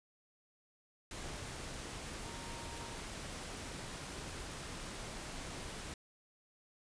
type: tone in noise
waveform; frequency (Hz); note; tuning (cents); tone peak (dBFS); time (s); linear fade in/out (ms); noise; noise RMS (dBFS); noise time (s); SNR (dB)
sine; 930; A#5; -4; -53; 2.25-2.95; 2; pink; -45; 1.11-5.94; -11
effects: resampled to 22050 Hz